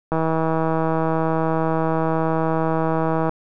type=click train; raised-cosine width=1 ms; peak=-8 dBFS; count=512; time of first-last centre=0.12-3.294 s; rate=161 Hz; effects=none